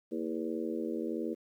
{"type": "harmonic tone with a mistuned harmonic", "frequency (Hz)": 81.2, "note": "E2", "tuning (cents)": -26, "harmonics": [3, 4, 5, 6, 7], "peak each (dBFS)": [-38, -36, -39, -40, -47], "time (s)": [0.11, 1.35], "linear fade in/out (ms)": 20, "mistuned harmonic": 3, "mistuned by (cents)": -89, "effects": ["11-bit"]}